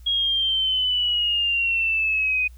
sine exponential sweep, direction down, 3300 to 2489 Hz, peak -19 dBFS, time 0.06-2.48 s, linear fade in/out 10 ms, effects added 60 Hz sine -41 dBFS peak until 2.57 s + white hiss -60 dBFS RMS until 2.57 s

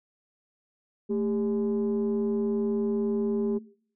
sine tone pair together, 221 / 400.9 Hz, A3 / G4, +8 / +39 cents, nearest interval minor seventh, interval 1031 cents, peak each -26 dBFS, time 1.09-3.59 s, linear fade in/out 20 ms, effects noise-tail reverb RT60 0.6 s tail -23 dB re dry + tanh soft clip ceiling -20 dBFS

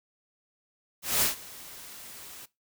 white noise with ADSR envelope, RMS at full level -23 dBFS, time 1.02-2.46 s, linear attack 200 ms, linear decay 130 ms, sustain -22 dB, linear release 13 ms, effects noise-tail reverb RT60 0.2 s tail -19 dB re dry

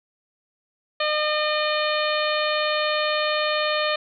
harmonic tone, 607 Hz, D#5, 43 cents flat, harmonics 1 / 2 / 3 / 4 / 5 / 6 / 7, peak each -24 / -27 / -29 / -30 / -31 / -32 / -32 dBFS, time 1-3.96 s, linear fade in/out 5 ms, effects none

